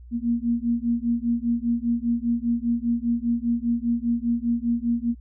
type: beating tone pair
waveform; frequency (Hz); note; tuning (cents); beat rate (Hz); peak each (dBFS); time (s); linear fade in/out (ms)
sine; 233.1 / 238.1; A#3 / A#3; 0 / +37; 5; -24; 0.11-5.15; 50
effects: added 60 Hz sine -41 dBFS peak until 5.2 s